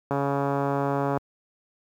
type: click train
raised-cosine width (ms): 1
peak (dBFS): -12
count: 150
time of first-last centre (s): 0.11-1.174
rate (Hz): 140
effects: high-pass 80 Hz 12 dB/octave + 9-bit